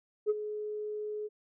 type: tone with ADSR envelope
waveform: sine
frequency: 422.8 Hz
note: G#4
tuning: 31 cents sharp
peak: -21 dBFS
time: 0.26-1.29 s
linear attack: 39 ms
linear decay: 30 ms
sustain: -13 dB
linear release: 32 ms
effects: tanh soft clip ceiling -21 dBFS